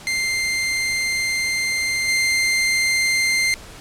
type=tone with level steps; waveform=sawtooth; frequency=2093 Hz; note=C7; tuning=in tune; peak=-16 / -13 dBFS; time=0.07-3.54 s; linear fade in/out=0 ms; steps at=2.08 s; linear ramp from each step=5 ms; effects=pink hiss -40 dBFS RMS until 3.8 s + low-pass 10000 Hz 12 dB/octave